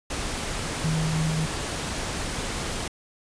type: tone in noise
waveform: sine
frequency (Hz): 158.4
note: D#3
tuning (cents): +31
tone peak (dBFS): -23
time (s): 0.84-1.46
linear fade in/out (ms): 5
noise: pink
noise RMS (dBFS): -30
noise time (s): 0.1-2.88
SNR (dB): +4
effects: resampled to 22050 Hz